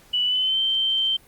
sine tone with pitch glide, 2960 to 3120 Hz, F#7 to G7, 0 to -9 cents, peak -19 dBFS, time 0.13-1.17 s, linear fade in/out 10 ms, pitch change +91 cents, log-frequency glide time 0.25-0.6 s, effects pink hiss -53 dBFS RMS until 1.27 s + Opus 48 kbps

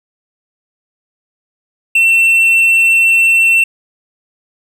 triangle tone, 2697 Hz, E7, 39 cents sharp, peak -5 dBFS, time 1.95-3.64 s, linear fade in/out 5 ms, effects none

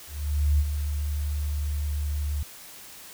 sine tone with ADSR envelope, 73.42 Hz, D2, in tune, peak -17 dBFS, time 0.07-2.43 s, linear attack 520 ms, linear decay 50 ms, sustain -8 dB, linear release 3 ms, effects white hiss -45 dBFS RMS until 3.13 s

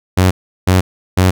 sawtooth tone bursts, 92.5 Hz, F#2, in tune, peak -4 dBFS, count 3, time 0.17-1.31 s, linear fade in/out 10 ms, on 140 ms, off 360 ms, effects none

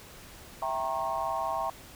sine chord, E diminished seventh, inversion none, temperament equal with one note detuned, 659.3 / 784 / 932.3 / 1084 Hz, E5 / G5 / Bb5 / Db6, 0 / 0 / 0 / -39 cents, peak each -34 dBFS, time 0.62-1.7 s, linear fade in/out 2 ms, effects pink hiss -49 dBFS RMS until 1.95 s

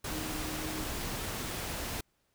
sine tone in noise, 310.4 Hz, D#4, 4 cents flat, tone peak -40 dBFS, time 0.11-0.85 s, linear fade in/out 5 ms, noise pink, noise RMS -37 dBFS, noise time 0.04-2.01 s, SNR -6 dB, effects pink hiss -75 dBFS RMS until 2.34 s

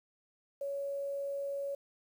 sine tone with quantisation, 559 Hz, C#5, 14 cents sharp, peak -34 dBFS, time 0.61-1.75 s, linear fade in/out 5 ms, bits 10, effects none

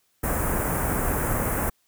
pink band-stop noise, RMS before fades -25 dBFS, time 0.23-1.7 s, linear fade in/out 10 ms, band 1800 to 8900 Hz, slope 24 dB/octave, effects white hiss -68 dBFS RMS until 1.87 s

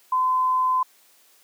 sine tone, 1023 Hz, C6, 39 cents flat, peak -18 dBFS, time 0.12-0.83 s, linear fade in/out 5 ms, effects white hiss -57 dBFS RMS until 1.43 s + high-pass 300 Hz 12 dB/octave

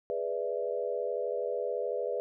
sine chord, E dominant seventh, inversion first, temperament equal, 415.3 / 493.9 / 587.3 / 659.3 Hz, G#4 / B4 / D5 / E5, 0 / 0 / 0 / 0 cents, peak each -36 / -33 / -36 / -39 dBFS, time 0.1-2.2 s, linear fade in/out 0 ms, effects none

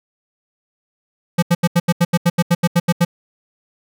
square tone bursts, 172.7 Hz, F3, 19 cents flat, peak -11 dBFS, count 14, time 1.38-3.05 s, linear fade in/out 10 ms, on 45 ms, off 80 ms, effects none

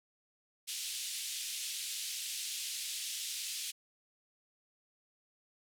pink band-pass noise, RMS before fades -40 dBFS, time 0.67-3.72 s, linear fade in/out 20 ms, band 2900 to 12000 Hz, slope 24 dB/octave, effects none

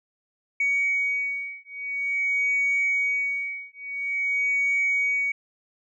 sine beating tone pair, 2249 / 2249.48 Hz, C#7 / C#7, +24 / +25 cents, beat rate 0.48 Hz, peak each -25 dBFS, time 0.6-5.32 s, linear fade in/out 5 ms, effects tanh soft clip ceiling -16 dBFS

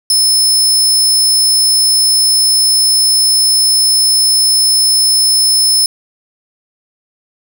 25% pulse tone, 5240 Hz, E8, 11 cents flat, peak -3 dBFS, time 0.1-5.86 s, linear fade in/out 2 ms, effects none

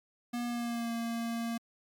square tone with pitch glide, 240 to 231.6 Hz, B3 to A#3, -49 to -11 cents, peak -33 dBFS, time 0.33-1.58 s, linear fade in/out 10 ms, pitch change -62 cents, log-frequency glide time 0.46-0.92 s, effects MP3 96 kbps

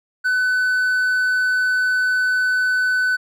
triangle tone, 1504 Hz, F#6, 28 cents sharp, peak -14 dBFS, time 0.24-3.17 s, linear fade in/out 20 ms, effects none

